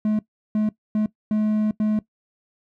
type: tone bursts at uneven times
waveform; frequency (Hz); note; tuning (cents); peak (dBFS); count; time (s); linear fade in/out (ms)
triangle; 213.8; A3; -49; -16; 5; 0.05-0.19 / 0.55-0.69 / 0.95-1.06 / 1.31-1.71 / 1.8-1.99; 2
effects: noise-tail reverb RT60 0.1 s tail -18 dB re dry